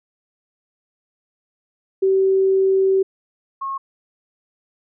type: tone pair in turn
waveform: sine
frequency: 384 / 1086.1 Hz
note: G4 / C#6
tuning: -36 / -36 cents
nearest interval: octave + tritone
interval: 1800 cents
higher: second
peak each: -13 / -23 dBFS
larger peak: first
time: 2.02-3.03 / 3.61-3.78 s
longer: first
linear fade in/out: 10 ms
effects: none